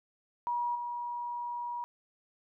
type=tone with level steps; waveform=sine; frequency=960 Hz; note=B5; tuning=49 cents flat; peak=-29 / -34 dBFS; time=0.47-1.84 s; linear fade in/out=0 ms; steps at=0.75 s; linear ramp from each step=5 ms; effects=none